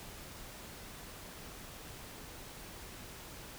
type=silence; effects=pink hiss -49 dBFS RMS until 3.58 s